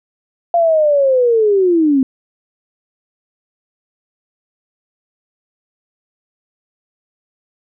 sine linear sweep, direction down, 694 to 256.6 Hz, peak -9 dBFS, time 0.54-2.03 s, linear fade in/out 2 ms, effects none

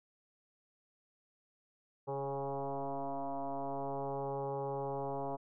sine tone with frequency modulation, 138.2 Hz, C#3, 5 cents flat, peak -35 dBFS, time 2.07-5.37 s, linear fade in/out 20 ms, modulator 138 Hz, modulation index 6, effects none

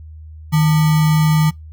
sine tone with sample-and-hold, 155.56 Hz, D#3, in tune, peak -10 dBFS, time 0.52-1.51 s, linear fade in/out 20 ms, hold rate 1050 Hz, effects noise-tail reverb RT60 0.2 s tail -25 dB re dry + added 78 Hz sine -33 dBFS peak until 1.72 s

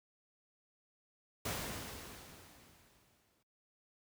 pink noise with exponential decay, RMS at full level -37 dBFS, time 1.45-3.43 s, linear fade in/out 5 ms, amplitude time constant 430 ms, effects noise-tail reverb RT60 0.3 s tail -24 dB re dry + high-pass 60 Hz 12 dB/octave

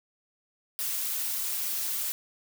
blue noise with flanger, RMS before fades -31 dBFS, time 0.79-2.12 s, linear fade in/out 0 ms, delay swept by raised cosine 1.1 to 7 ms, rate 3.4 Hz, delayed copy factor -0.55, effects none

